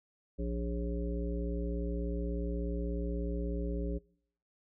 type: harmonic tone with a mistuned harmonic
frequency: 58.27 Hz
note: A#1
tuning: in tune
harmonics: 1 / 3 / 5 / 7 / 9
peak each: -34 / -39 / -41 / -42 / -44 dBFS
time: 0.38-3.99 s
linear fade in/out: 20 ms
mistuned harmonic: 9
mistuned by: +64 cents
effects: noise-tail reverb RT60 0.7 s tail -26 dB re dry